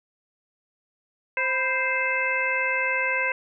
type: harmonic tone with a mistuned harmonic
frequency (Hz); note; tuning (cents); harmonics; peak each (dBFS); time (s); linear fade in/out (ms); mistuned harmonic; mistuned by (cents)
523.3; C5; 0; 1 / 2 / 3 / 4 / 5; -31 / -31 / -28 / -26 / -28; 1.37-3.32; 2; 2; -88
effects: none